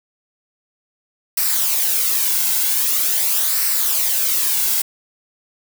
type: noise with flanger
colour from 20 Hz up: blue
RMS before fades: -18 dBFS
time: 1.37-4.82 s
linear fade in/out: 5 ms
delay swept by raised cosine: 0.29 to 1.69 ms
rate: 0.44 Hz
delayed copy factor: -0.55
effects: none